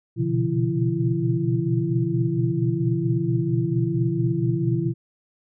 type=tone cluster; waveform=sine; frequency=121.8 / 126.2 / 142.8 / 170 / 336.1 Hz; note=B2 / B2 / D3 / F3 / E4; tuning=-24 / +38 / -48 / -46 / +34 cents; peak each=-26 dBFS; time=0.16-4.94 s; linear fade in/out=50 ms; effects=none